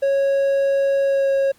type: tone with pitch glide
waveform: triangle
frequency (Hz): 551 to 546.2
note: C#5 to C#5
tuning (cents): -11 to -26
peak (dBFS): -13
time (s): 0.02-1.52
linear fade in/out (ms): 10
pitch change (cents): -15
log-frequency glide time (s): 1.04-1.3
effects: pink hiss -55 dBFS RMS until 1.58 s + MP3 96 kbps